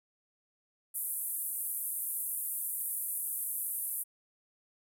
white band-pass noise, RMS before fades -36 dBFS, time 0.94-4.04 s, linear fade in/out 20 ms, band 9400 to 14000 Hz, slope 48 dB/octave, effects none

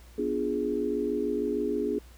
sine chord, B diminished seventh, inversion none, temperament equal, 246.9 / 293.7 / 349.2 / 415.3 Hz, B3 / D4 / F4 / Ab4, 0 / 0 / 0 / 0 cents, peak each -33 / -32 / -34 / -29 dBFS, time 0.18-1.99 s, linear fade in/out 5 ms, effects added 60 Hz sine -49 dBFS peak until 2.17 s + pink hiss -57 dBFS RMS until 2.17 s

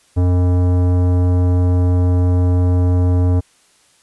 sine tone with tanh clipping, 89.7 Hz, F2, 47 cents sharp, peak -13 dBFS, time 0.16-3.41 s, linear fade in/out 20 ms, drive 16 dB, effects white hiss -54 dBFS RMS until 4.02 s + resampled to 24000 Hz

